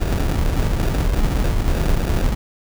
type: noise with sample-and-hold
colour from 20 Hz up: brown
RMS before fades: -18 dBFS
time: 0-2.35 s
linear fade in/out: 10 ms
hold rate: 1050 Hz
effects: none